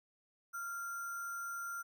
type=tone with sample-and-hold; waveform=sine; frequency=1388 Hz; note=F6; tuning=11 cents flat; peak=-39 dBFS; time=0.53-1.83 s; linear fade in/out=20 ms; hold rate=7350 Hz; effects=none